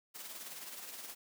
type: noise with tremolo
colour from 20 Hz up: white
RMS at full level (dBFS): -45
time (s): 0.14-1.15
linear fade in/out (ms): 20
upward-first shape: sine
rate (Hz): 19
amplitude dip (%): 45
effects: high-pass 200 Hz 12 dB/octave